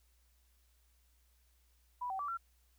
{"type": "tone with pitch steps", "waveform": "sine", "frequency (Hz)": [984, 767, 1157, 1358], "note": ["B5", "G5", "D6", "F6"], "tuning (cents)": [-7, -38, -26, -49], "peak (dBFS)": -36, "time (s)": [2.01, 2.374], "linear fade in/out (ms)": 10, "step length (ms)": 91, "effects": ["added 60 Hz sine -68 dBFS peak until 2.78 s", "white hiss -75 dBFS RMS until 2.78 s"]}